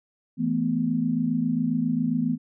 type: chord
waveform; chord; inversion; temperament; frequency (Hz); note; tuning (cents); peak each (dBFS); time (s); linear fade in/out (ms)
sine; E suspended fourth; none; just; 164.81 / 219.8 / 247.2; E3 / A3 / B3; 0 / -2 / +2; -28 / -27 / -24; 0.37-2.38; 50
effects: none

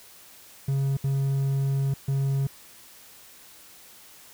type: tone bursts at uneven times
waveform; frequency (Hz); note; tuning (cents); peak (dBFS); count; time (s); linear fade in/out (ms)
triangle; 136.9; C#3; -21; -20; 3; 0.68-0.97 / 1.04-1.94 / 2.08-2.47; 5
effects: white hiss -50 dBFS RMS until 4.33 s

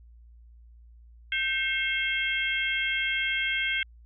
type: harmonic tone with a mistuned harmonic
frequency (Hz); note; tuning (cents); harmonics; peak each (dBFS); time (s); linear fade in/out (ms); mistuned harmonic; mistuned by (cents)
538; C5; +48; 3 / 4 / 5 / 6; -31 / -28 / -34 / -32; 1.32-3.83; 2; 3; -58
effects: added 58 Hz sine -49 dBFS peak until 4.05 s

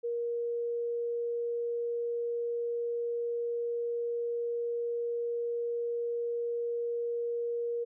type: tone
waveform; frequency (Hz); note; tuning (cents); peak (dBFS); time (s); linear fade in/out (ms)
sine; 472.2; A#4; +22; -30; 0.03-7.85; 20
effects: none

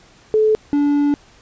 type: tone pair in turn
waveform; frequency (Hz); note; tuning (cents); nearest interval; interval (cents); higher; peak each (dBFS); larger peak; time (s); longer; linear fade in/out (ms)
sine / triangle; 432.8 / 288.9; A4 / D4; -29 / -28; perfect fifth; 699; first; -11; neither; 0.34-0.55 / 0.73-1.14; second; 0
effects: pink hiss -49 dBFS RMS until 1.41 s + resampled to 16000 Hz

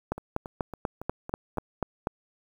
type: two click trains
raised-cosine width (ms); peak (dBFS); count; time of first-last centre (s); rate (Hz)
1; -23 / -13; 6 / 9; 0.18-1.573 / 0.12-2.071; 3.59 / 4.1
effects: 8-bit

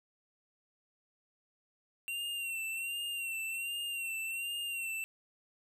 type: tone with vibrato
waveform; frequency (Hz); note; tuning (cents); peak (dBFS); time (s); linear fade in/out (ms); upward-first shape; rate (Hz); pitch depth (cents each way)
square; 2742; F7; -32; -36; 2.08-5.04; 0; sine; 1.3; 52
effects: none

